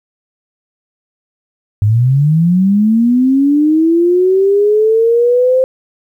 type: linear sweep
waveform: sine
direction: up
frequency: 100 to 523.3 Hz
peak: -7 dBFS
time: 1.82-5.64 s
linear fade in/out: 0 ms
effects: 8-bit